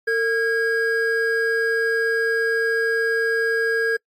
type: tone pair together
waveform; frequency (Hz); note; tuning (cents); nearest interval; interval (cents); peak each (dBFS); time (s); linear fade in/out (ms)
triangle; 453.6 / 1635.7; A#4 / G#6; -47 / -27; octave + minor seventh; 2220; -19; 0.07-3.97; 10
effects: noise-tail reverb RT60 0.1 s tail -26 dB re dry + AAC 64 kbps